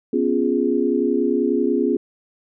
sine chord, C# dominant seventh, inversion third, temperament equal, 246.9 / 277.2 / 349.2 / 415.3 Hz, B3 / C#4 / E#4 / G#4, 0 / 0 / 0 / 0 cents, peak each -22 dBFS, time 0.13-1.97 s, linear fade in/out 5 ms, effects none

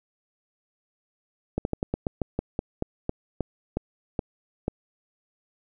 slowing click train, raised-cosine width 2 ms, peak -12 dBFS, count 15, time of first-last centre 1.58-4.681 s, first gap 71 ms, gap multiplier 1.16, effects none

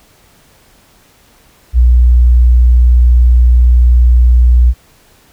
sine tone, 60.6 Hz, B1, 32 cents flat, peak -3 dBFS, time 1.73-4.74 s, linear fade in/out 50 ms, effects pink hiss -47 dBFS RMS until 5.32 s

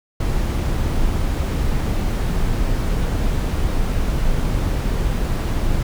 brown noise, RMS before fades -19 dBFS, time 0.2-5.83 s, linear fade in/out 5 ms, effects none

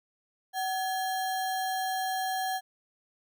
sine tone with sample-and-hold, 755 Hz, F#5, 35 cents sharp, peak -28 dBFS, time 0.53-2.61 s, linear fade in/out 50 ms, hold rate 2450 Hz, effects none

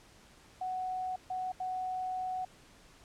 sine tone bursts at uneven times, 742 Hz, F#5, 5 cents sharp, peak -33 dBFS, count 3, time 0.61-1.16 / 1.3-1.52 / 1.6-2.45 s, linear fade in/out 5 ms, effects pink hiss -59 dBFS RMS until 3.04 s + low-pass 9000 Hz 12 dB/octave

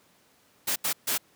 white noise bursts at uneven times, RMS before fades -27 dBFS, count 3, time 0.67-0.76 / 0.84-0.93 / 1.07-1.18 s, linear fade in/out 10 ms, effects pink hiss -62 dBFS RMS until 1.35 s + high-pass 150 Hz 12 dB/octave

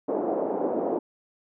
pink band-pass noise, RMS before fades -27 dBFS, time 0.08-0.99 s, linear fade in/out 10 ms, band 290 to 710 Hz, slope 24 dB/octave, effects none

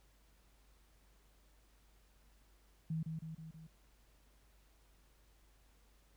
sine tone with echo, 160 Hz, D#3, 49 cents sharp, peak -35 dBFS, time 2.9-3.03 s, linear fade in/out 5 ms, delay 160 ms, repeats 4, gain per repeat -4 dB, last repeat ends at 3.67 s, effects added 50 Hz sine -66 dBFS peak until 6.16 s + pink hiss -72 dBFS RMS until 6.16 s

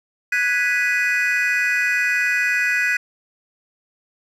triangle chord, G# minor seventh, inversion third, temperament equal, 1480 / 1661.2 / 1975.5 / 2489 Hz, F#6 / G#6 / B6 / D#7, 0 / 0 / 0 / 0 cents, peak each -21 / -21 / -19 / -21 dBFS, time 0.32-2.97 s, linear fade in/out 5 ms, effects tanh soft clip ceiling -8 dBFS

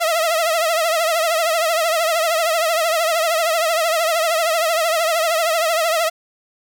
sawtooth tone with vibrato, 656 Hz, E5, 9 cents flat, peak -12 dBFS, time 0-6.1 s, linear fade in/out 20 ms, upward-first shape triangle, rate 13 Hz, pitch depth 110 cents each way, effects none

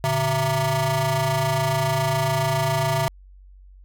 25% pulse ring-modulated tone, 261.6 Hz, C4, in tune, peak -13 dBFS, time 0.04-3.08 s, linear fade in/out 0 ms, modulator 406 Hz, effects added 47 Hz sine -44 dBFS peak until 3.84 s

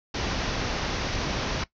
pink low-pass noise, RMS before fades -29 dBFS, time 0.14-1.64 s, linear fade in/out 5 ms, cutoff 6200 Hz, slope 96 dB/octave, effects noise-tail reverb RT60 0.1 s tail -18 dB re dry

